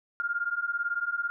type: beating tone pair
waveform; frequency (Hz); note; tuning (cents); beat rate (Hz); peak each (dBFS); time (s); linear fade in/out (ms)
sine; 1396.9 / 1414.9; F6 / F6; 0 / +22; 18; -31 / -30; 0.2-1.3; 0
effects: none